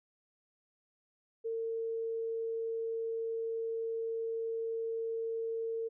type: tone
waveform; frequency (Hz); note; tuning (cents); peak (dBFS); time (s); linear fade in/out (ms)
sine; 453.9; A#4; -46; -33; 1.44-5.89; 20
effects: none